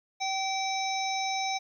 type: harmonic tone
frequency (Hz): 770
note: G5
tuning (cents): -31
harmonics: 1 / 3 / 5 / 7 / 8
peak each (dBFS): -30 / -35 / -37 / -38 / -39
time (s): 0.2-1.59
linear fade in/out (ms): 20
effects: 11-bit